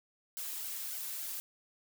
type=noise with flanger; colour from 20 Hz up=blue; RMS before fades=-40 dBFS; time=0.37-1.4 s; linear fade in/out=0 ms; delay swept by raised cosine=1.3 to 3.3 ms; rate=3.5 Hz; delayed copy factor=+1; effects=none